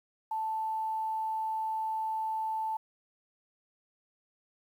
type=tone; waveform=sine; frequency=880 Hz; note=A5; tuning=in tune; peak=-30 dBFS; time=0.31-2.77 s; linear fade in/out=5 ms; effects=10-bit